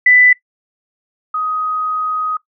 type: tone pair in turn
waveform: sine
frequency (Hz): 1991 / 1254.3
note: B6 / D#6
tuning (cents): +14 / +14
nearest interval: minor sixth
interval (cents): 800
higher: first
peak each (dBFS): -6 / -16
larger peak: first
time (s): 0.06-0.33 / 1.34-2.37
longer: second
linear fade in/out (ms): 5
effects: noise-tail reverb RT60 0.1 s tail -18 dB re dry